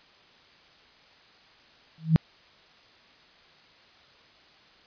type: tone with exponential growth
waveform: sine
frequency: 160.4 Hz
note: E3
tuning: 47 cents flat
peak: -11 dBFS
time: 1.98-2.16 s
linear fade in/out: 0 ms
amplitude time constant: 37 ms
effects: white hiss -56 dBFS RMS until 4.86 s + resampled to 11025 Hz